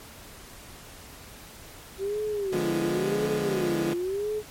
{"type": "tone with vibrato", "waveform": "sine", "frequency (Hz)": 378, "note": "F#4", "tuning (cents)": 37, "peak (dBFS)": -26, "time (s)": [1.98, 4.43], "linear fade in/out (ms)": 50, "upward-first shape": "sine", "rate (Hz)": 0.95, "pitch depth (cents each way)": 210}
{"type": "chord", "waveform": "20% pulse", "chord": "D diminished seventh", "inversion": "none", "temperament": "equal", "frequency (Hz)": [146.83, 174.61, 207.7, 246.9], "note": ["D3", "F3", "Ab3", "Cb4"], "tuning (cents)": [0, 0, 0, 0], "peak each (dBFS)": [-28, -29, -27, -31], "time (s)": [2.52, 3.94], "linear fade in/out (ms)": 10}
{"effects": ["pink hiss -46 dBFS RMS until 4.5 s", "MP3 64 kbps"]}